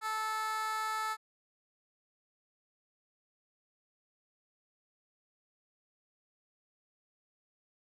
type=tone with high-pass filter; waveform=15% pulse; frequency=436.4 Hz; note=A4; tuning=14 cents flat; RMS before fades=-35 dBFS; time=0.01-1.17 s; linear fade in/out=50 ms; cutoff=1100 Hz; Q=2.9; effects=resampled to 32000 Hz